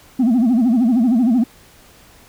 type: tone with vibrato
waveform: sine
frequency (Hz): 239.8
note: A#3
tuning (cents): +49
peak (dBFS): -9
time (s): 0.19-1.44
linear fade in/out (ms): 10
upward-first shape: sine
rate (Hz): 13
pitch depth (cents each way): 170
effects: tanh soft clip ceiling -10 dBFS + pink hiss -47 dBFS RMS until 2.28 s